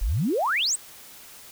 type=exponential sweep; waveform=sine; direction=up; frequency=36.28 to 8790 Hz; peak=-21 dBFS; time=0.01-0.76 s; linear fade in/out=10 ms; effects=white hiss -46 dBFS RMS until 1.51 s